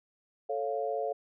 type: chord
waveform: sine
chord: A augmented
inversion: none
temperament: equal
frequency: 440 / 554.4 / 698.5 Hz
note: A4 / C#5 / E#5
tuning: 0 / 0 / 0 cents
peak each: -34 dBFS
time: 0.49-1.13 s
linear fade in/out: 10 ms
effects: none